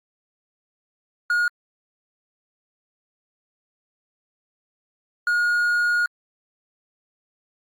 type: tone pair in turn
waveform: triangle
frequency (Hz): 1436 / 1436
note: F6 / F6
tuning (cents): +48 / +48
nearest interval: unison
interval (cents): 0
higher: neither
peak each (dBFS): -16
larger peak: neither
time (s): 1.3-1.48 / 5.27-6.06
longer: second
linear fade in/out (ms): 2
effects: Opus 48 kbps